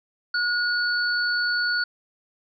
sine tone pair together, 1447 / 4455 Hz, F#6 / C#8, -39 / +8 cents, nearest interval octave + perfect fifth, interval 1947 cents, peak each -22 / -27 dBFS, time 0.34-1.84 s, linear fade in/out 5 ms, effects none

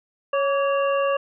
harmonic tone with a mistuned harmonic, 554.4 Hz, C#5, in tune, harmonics 1 / 2 / 3 / 5, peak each -20 / -25 / -33 / -32 dBFS, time 0.33-1.17 s, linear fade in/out 5 ms, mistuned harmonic 2, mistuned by +56 cents, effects none

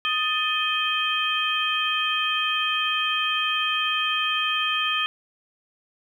sine tone cluster, 1247 / 1769 / 2517 / 3154 Hz, D#6 / A6 / D#7 / G7, +3 / +9 / +19 / +10 cents, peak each -27 / -31 / -27 / -25 dBFS, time 0.05-5.06 s, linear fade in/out 0 ms, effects 9-bit

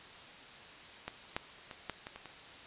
clicks, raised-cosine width 0.3 ms, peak -22 / -17 / -28 / -20 / -26 / -29 / -30 dBFS, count 7, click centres 1.08 / 1.365 / 1.712 / 1.897 / 2.069 / 2.16 / 2.257 s, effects white hiss -51 dBFS RMS until 2.66 s + resampled to 8000 Hz

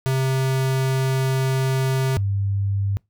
square / sine tone pair in turn, 132.4 / 99.19 Hz, C3 / G2, +21 / +21 cents, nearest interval perfect fourth, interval 500 cents, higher first, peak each -19 dBFS, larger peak neither, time 0.06-2.17 / 2.17-2.97 s, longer first, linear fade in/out 0 ms, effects noise-tail reverb RT60 0.2 s tail -25 dB re dry

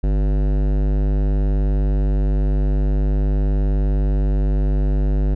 sine tone with hard clipping, 49.77 Hz, G1, 27 cents sharp, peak -17 dBFS, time 0.03-5.35 s, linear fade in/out 10 ms, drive 17 dB, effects none

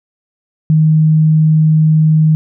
sine tone, 156.4 Hz, D#3, 9 cents sharp, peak -6 dBFS, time 0.7-2.35 s, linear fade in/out 0 ms, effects none

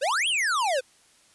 square exponential two-way sweep, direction up then down, 485.8 to 3349 to 485.8 Hz, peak -23 dBFS, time 0.01-0.81 s, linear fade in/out 20 ms, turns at 0.28 s, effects white hiss -59 dBFS RMS until 1.34 s + resampled to 24000 Hz

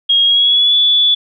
sine tone with pitch glide, 3270 to 3450 Hz, G#7 to A7, -28 to -35 cents, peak -8 dBFS, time 0.09-1.15 s, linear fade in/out 10 ms, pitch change +93 cents, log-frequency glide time 0.25-0.76 s, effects none

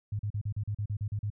sine tone bursts, 103.9 Hz, G#2, 1 cent sharp, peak -29 dBFS, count 11, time 0.12-1.302 s, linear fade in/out 5 ms, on 72 ms, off 39 ms, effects none

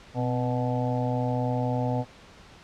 harmonic tone with a mistuned harmonic, 123.4 Hz, B2, 1 cent flat, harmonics 1 / 2 / 4 / 5 / 6 / 7, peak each -27 / -30 / -33 / -34 / -35 / -35 dBFS, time 0.14-2.05 s, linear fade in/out 50 ms, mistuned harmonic 2, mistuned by +51 cents, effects pink hiss -50 dBFS RMS until 2.63 s + low-pass 5000 Hz 12 dB/octave

